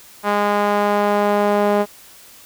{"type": "tone with band-pass filter sweep", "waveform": "sawtooth", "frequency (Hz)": 205.6, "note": "G#3", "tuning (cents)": -17, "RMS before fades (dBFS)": -17, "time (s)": [0.23, 1.86], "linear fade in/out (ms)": 50, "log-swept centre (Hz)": [1000, 620], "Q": 1.3, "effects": ["white hiss -44 dBFS RMS until 2.45 s"]}